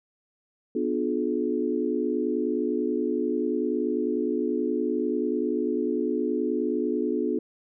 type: chord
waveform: sine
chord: B diminished seventh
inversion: none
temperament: just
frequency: 246.9 / 296.3 / 355.6 / 426.7 Hz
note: B3 / D4 / F4 / Ab4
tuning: 0 / +15 / +31 / +47 cents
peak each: -29 dBFS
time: 0.75-7.39 s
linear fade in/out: 5 ms
effects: none